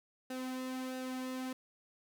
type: tone with flanger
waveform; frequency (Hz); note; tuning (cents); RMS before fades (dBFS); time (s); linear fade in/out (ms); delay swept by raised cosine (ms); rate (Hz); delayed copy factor
sawtooth; 257.5; C4; -28; -40; 0.3-1.53; 5; 0.9 to 2.6; 1.5; -0.55
effects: none